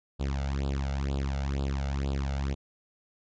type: tone with flanger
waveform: sawtooth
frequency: 68.7 Hz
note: C#2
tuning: 15 cents flat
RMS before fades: -30 dBFS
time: 0.19-2.55 s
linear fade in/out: 20 ms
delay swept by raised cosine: 0.24 to 1.44 ms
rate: 2.1 Hz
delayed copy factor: +0.95
effects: resampled to 16000 Hz